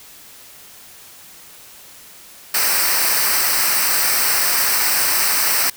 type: noise with comb filter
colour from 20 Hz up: white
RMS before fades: -17 dBFS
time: 2.54-5.7 s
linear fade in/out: 5 ms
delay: 0.29 ms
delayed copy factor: -0.7
effects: white hiss -42 dBFS RMS until 5.76 s